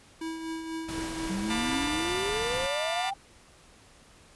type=tone with tremolo; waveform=square; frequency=324.4 Hz; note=E4; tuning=28 cents flat; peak=-32 dBFS; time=0.21-1.88 s; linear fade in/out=5 ms; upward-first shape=triangle; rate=4.1 Hz; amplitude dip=50%
type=noise; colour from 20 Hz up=pink; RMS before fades=-38 dBFS; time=0.88-2.67 s; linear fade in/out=10 ms
type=exponential sweep; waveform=sine; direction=up; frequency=184.5 to 802 Hz; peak=-30 dBFS; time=1.29-3.14 s; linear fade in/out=10 ms
type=chord; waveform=15% pulse; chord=B half-diminished seventh; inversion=second; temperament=just; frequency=711.2 / 889 / 987.8 / 1185.3 Hz; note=F5 / A5 / B5 / D6; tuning=+31 / +18 / 0 / +16 cents; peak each=-30 dBFS; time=1.49-3.11 s; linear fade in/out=20 ms
effects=pink hiss -56 dBFS RMS until 4.35 s + resampled to 24000 Hz